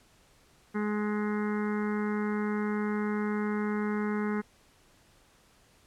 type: harmonic tone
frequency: 209.8 Hz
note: G#3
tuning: 18 cents sharp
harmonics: 1 / 2 / 4 / 5 / 6 / 7 / 8 / 9 / 10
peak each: -29 / -34 / -43 / -43 / -43 / -43 / -47 / -46 / -47 dBFS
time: 0.74-4.42 s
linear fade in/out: 20 ms
effects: pink hiss -62 dBFS RMS until 5.86 s + low-pass 11000 Hz 12 dB/octave